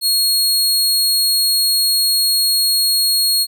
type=tone; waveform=sawtooth; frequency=4300 Hz; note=C8; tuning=47 cents sharp; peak=-10 dBFS; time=0.01-3.47 s; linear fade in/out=50 ms; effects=none